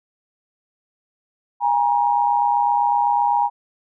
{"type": "tone pair together", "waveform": "sine", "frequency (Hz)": [819.1, 947], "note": ["G#5", "A#5"], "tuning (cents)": [-24, 27], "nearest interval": "minor third", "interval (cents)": 251, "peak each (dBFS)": -18, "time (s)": [1.6, 3.5], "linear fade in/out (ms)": 50, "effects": []}